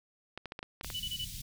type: clicks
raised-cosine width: 0.3 ms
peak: -24 dBFS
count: 8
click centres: 0.376 / 0.457 / 0.521 / 0.591 / 0.629 / 0.811 / 0.846 / 0.902 s
type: band-stop noise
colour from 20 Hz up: pink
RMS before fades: -43 dBFS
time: 0.83-1.42 s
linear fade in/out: 10 ms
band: 170 to 3100 Hz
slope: 24 dB/octave
type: tone bursts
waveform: sine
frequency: 2971 Hz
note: F#7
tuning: 6 cents sharp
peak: -34 dBFS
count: 4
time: 0.94-1.25 s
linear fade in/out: 10 ms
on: 61 ms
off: 22 ms
effects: none